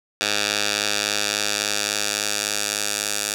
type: tone with band-pass filter sweep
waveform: 10% pulse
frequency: 103.6 Hz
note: G#2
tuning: 4 cents flat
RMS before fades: -24 dBFS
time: 0.21-3.34 s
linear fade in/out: 0 ms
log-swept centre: 4300 to 7600 Hz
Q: 1
effects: none